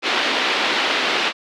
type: band-pass noise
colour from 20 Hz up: white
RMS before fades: -20 dBFS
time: 0.02-1.33 s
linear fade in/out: 50 ms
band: 250 to 3700 Hz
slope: 24 dB/octave
effects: none